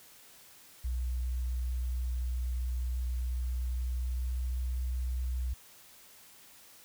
sine tone with pitch glide, 61.74 to 62.6 Hz, B1 to B1, 0 to +24 cents, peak -30 dBFS, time 0.84-5.54 s, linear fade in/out 10 ms, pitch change +24 cents, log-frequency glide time 3.69-4.8 s, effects white hiss -56 dBFS RMS until 6.84 s

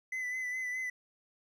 triangle tone with vibrato, 2012 Hz, B6, 32 cents sharp, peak -32 dBFS, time 0.12-0.9 s, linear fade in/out 5 ms, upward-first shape sine, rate 4.8 Hz, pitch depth 31 cents each way, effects none

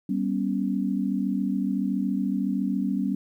sine tone cluster, 194.9 / 242.4 / 276.4 Hz, G3 / B3 / C#4, -10 / -32 / -5 cents, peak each -26 / -29 / -28 dBFS, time 0.09-3.15 s, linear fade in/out 5 ms, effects 10-bit

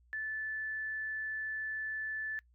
sine tone, 1747 Hz, A6, 13 cents flat, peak -35 dBFS, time 0.13-2.39 s, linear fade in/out 0 ms, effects noise-tail reverb RT60 0.1 s tail -23 dB re dry + added 60 Hz sine -63 dBFS peak until 2.54 s

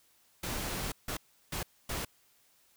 pink noise bursts at uneven times, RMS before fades -36 dBFS, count 4, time 0.43-0.92 / 1.08-1.17 / 1.52-1.63 / 1.89-2.05 s, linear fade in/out 5 ms, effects white hiss -67 dBFS RMS until 2.76 s

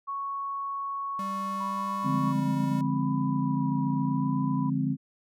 sine tone, 1108.7 Hz, C#6, in tune, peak -30 dBFS, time 0.07-2.33 s, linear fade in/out 20 ms
square tone with pitch glide, 196 to 199.66 Hz, G3 to G3, 0 to +32 cents, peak -36 dBFS, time 1.19-2.81 s, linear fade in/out 2 ms, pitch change +32 cents, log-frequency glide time 1.43-2.56 s
sine tone with vibrato, 983 Hz, B5, 8 cents flat, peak -35 dBFS, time 1.6-4.7 s, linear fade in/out 10 ms, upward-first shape sine, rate 0.79 Hz, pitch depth 24 cents each way
sine chord, D half-diminished seventh, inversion none, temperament equal, 146.83 / 174.61 / 207.7 / 261.6 Hz, D3 / F3 / Ab3 / C4, 0 / 0 / 0 / 0 cents, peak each -29 / -33 / -32 / -28 dBFS, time 2.03-4.97 s, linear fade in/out 50 ms
effects none

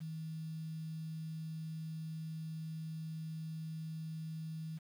sine tone with quantisation, 159.4 Hz, D#3, 42 cents sharp, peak -40 dBFS, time 0-4.79 s, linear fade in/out 20 ms, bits 10, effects none

